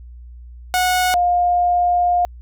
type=tone pair in turn; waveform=sawtooth / sine; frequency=732 / 708.3 Hz; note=F#5 / F5; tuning=-19 / +24 cents; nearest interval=minor second; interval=57 cents; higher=first; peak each=-11 / -13 dBFS; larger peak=first; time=0.74-1.14 / 1.14-2.25 s; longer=second; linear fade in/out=0 ms; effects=added 60 Hz sine -35 dBFS peak until 2.41 s